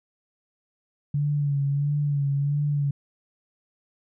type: tone with vibrato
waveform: sine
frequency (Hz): 143.2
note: D3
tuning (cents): -43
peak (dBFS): -21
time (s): 1.14-2.91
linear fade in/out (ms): 5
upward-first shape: sine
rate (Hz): 1.5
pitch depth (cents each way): 42
effects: none